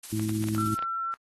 blue noise with tremolo, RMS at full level -37 dBFS, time 0.03-0.76 s, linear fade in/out 5 ms, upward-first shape sine, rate 16 Hz, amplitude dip 45%
harmonic tone, 107.9 Hz, A2, 33 cents flat, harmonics 1 / 2 / 3, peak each -30 / -31 / -30 dBFS, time 0.12-0.75 s, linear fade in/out 10 ms
clicks, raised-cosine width 0.3 ms, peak -23 dBFS, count 7, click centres 0.196 / 0.293 / 0.44 / 0.486 / 0.549 / 0.791 / 0.825 s
sine tone, 1348 Hz, E6, 38 cents sharp, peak -28 dBFS, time 0.58-1.14 s, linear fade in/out 0 ms
effects AAC 32 kbps

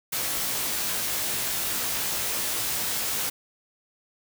white noise with comb filter, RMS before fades -28 dBFS, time 0.12-3.3 s, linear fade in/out 10 ms, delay 18 ms, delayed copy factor +0.75, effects none

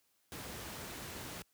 pink noise, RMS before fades -45 dBFS, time 0.32-1.42 s, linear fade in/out 0 ms, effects white hiss -75 dBFS RMS until 1.53 s + high-pass 60 Hz 12 dB/octave

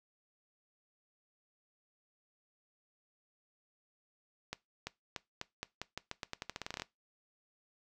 accelerating click train, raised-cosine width 0.2 ms, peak -21 dBFS, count 20, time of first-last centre 4.53-6.82 s, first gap 340 ms, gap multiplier 0.86, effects noise-tail reverb RT60 0.2 s tail -20 dB re dry

